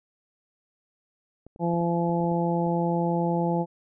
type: clicks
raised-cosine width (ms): 2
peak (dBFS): -32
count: 9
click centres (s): 1.466 / 1.561 / 1.737 / 1.811 / 2.094 / 2.205 / 2.241 / 2.317 / 2.667
type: harmonic tone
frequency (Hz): 170.7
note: F3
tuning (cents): -39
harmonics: 1 / 2 / 3 / 4 / 5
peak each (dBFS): -25 / -29 / -30 / -33 / -30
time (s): 1.59-3.66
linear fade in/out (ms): 50
effects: none